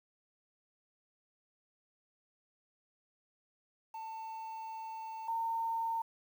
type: tone pair in turn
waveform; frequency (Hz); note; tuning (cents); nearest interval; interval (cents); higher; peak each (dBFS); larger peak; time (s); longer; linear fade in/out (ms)
triangle / sine; 891 / 910.8; A5 / A#5; +22 / -40; unison; 38; second; -39 / -32; second; 3.94-5.28 / 5.28-6.02; first; 5
effects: 10-bit